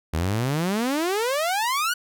sawtooth exponential sweep, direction up, 75.1 to 1500 Hz, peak -18 dBFS, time 0.13-1.94 s, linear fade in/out 10 ms, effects none

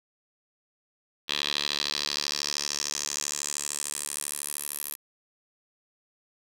10% pulse tone with band-pass filter sweep, 73 Hz, D2, 10 cents flat, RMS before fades -32 dBFS, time 1.28-4.96 s, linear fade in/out 20 ms, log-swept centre 3500 to 12000 Hz, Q 3.4, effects 8-bit

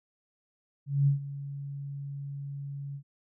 sine tone with ADSR envelope, 140.5 Hz, C#3, 24 cents sharp, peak -19 dBFS, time 0.86-3.03 s, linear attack 210 ms, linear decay 120 ms, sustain -16 dB, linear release 79 ms, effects none

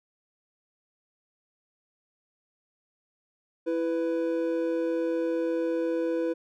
triangle tone pair together, 331.6 / 496.8 Hz, E4 / B4, +10 / +10 cents, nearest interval perfect fifth, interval 700 cents, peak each -26 dBFS, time 3.66-6.34 s, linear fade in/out 20 ms, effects none

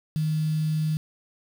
sine tone with quantisation, 155.56 Hz, D#3, in tune, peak -22 dBFS, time 0.16-0.97 s, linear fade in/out 0 ms, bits 7, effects none

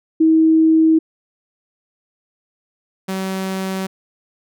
sine / sawtooth tone pair in turn, 320 / 190.27 Hz, D#4 / F#3, +49 / +49 cents, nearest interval major sixth, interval 900 cents, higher first, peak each -9 / -17 dBFS, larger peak first, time 0.2-0.99 / 3.08-3.87 s, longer neither, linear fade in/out 10 ms, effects none

